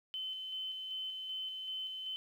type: tone with tremolo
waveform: sine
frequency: 3056 Hz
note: G7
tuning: 45 cents flat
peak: -37 dBFS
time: 0.14-2.16 s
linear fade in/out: 0 ms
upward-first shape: square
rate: 2.6 Hz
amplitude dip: 30%
effects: 11-bit